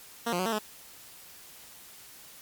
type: tone with pitch steps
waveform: 10% pulse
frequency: 233.5 / 176 / 185.6 / 226.8 / 213.1 Hz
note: A#3 / F3 / F#3 / A#3 / G#3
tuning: +3 / +14 / +6 / -47 / +45 cents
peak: -19 dBFS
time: 0.26-0.59 s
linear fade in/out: 10 ms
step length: 66 ms
effects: white hiss -50 dBFS RMS until 2.41 s + MP3 96 kbps